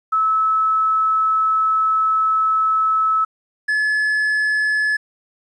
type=tone pair in turn; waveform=sine / triangle; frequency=1300 / 1714.5 Hz; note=E6 / A6; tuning=-24 / -45 cents; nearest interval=perfect fourth; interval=479 cents; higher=second; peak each=-14 dBFS; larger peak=neither; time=0.12-3.25 / 3.68-4.97 s; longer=first; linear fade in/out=10 ms; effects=resampled to 24000 Hz + 9-bit